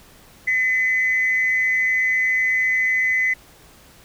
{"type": "tone with amplitude modulation", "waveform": "sine", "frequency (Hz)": 2023, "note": "B6", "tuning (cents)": 41, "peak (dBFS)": -13, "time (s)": [0.47, 3.34], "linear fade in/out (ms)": 10, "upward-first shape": "sine", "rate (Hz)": 216, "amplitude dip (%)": 60, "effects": ["tanh soft clip ceiling -10 dBFS", "pink hiss -49 dBFS RMS until 4.04 s"]}